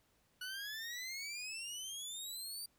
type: exponential sweep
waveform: 20% pulse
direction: up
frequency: 1465 to 4699 Hz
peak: -37 dBFS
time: 0.41-2.66 s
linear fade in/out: 5 ms
effects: pink hiss -74 dBFS RMS until 2.78 s